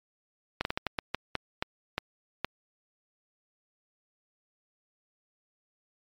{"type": "slowing click train", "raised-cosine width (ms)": 0.3, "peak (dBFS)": -12, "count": 11, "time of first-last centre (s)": [0.61, 2.446], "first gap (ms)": 41, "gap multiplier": 1.31, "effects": ["MP3 96 kbps"]}